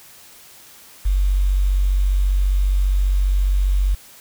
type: tone with quantisation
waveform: sine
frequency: 47.42 Hz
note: F#1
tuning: 43 cents sharp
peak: -14 dBFS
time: 1.05-3.95 s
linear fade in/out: 10 ms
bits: 7
effects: white hiss -45 dBFS RMS until 4.2 s